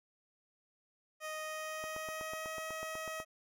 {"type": "tone with pitch glide", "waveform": "15% pulse", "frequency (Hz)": [622.3, 635.4], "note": ["D#5", "D#5"], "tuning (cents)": [0, 36], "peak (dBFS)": -33, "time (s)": [1.2, 3.25], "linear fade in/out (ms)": 50, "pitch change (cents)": 36, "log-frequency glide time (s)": [1.41, 2.61]}
{"type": "click train", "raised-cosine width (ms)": 1, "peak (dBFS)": -32, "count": 12, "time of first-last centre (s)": [1.84, 3.201], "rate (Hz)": 8.08}
{"effects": []}